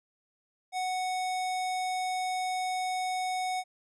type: tone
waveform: square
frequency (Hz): 740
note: F#5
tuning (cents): 0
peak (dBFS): -30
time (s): 0.72-3.64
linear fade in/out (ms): 50
effects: resampled to 24000 Hz